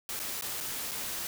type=noise with dropouts; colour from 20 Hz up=white; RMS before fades=-36 dBFS; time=0.09-1.27 s; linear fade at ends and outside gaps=1 ms; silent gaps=0.193-0.199 / 0.411-0.422 / 0.604-0.608 / 0.912-0.916 s; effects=none